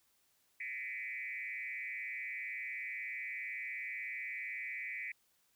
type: tone with frequency modulation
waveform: sine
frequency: 2151 Hz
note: C7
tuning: 47 cents sharp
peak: -39 dBFS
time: 0.6-5.12 s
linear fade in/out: 5 ms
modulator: 136 Hz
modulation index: 1.9
effects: white hiss -74 dBFS RMS until 5.55 s